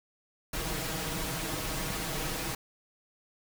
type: noise with comb filter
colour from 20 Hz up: pink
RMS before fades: -34 dBFS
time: 0.53-2.55 s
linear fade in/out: 5 ms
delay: 6.3 ms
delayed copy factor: +0.7
effects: none